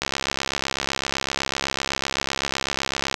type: click train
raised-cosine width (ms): 0.2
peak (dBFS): -5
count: 213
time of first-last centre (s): 0.02-3.142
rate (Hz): 67.9
effects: none